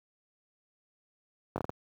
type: slowing click train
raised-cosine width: 1 ms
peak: -18 dBFS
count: 5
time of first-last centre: 1.56-1.695 s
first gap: 20 ms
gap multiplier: 1.36
effects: high-pass 80 Hz 12 dB/octave + 9-bit